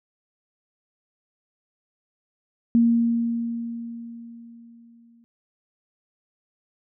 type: tone with exponential decay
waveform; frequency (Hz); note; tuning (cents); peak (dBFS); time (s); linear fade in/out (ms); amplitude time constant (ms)
sine; 233.1; A#3; 0; -13; 2.75-5.24; 0; 540
effects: none